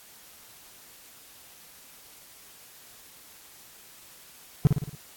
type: tone with echo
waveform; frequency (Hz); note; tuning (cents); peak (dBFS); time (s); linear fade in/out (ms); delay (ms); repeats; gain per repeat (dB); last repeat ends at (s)
triangle; 144.6; D3; -27; -11; 4.65-4.67; 0; 56; 5; -5; 4.95
effects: white hiss -51 dBFS RMS until 5.16 s + AAC 64 kbps